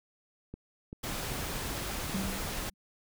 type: click train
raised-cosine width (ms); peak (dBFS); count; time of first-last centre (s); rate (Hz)
3; -28; 5; 0.54-2.096; 2.57
type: noise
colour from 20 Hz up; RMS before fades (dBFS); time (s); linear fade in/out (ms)
pink; -36; 1.03-2.7; 10
type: tone with exponential decay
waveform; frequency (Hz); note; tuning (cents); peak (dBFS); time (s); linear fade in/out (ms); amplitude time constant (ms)
sine; 193.6; G3; -21; -29; 2.14-2.74; 5; 130
effects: none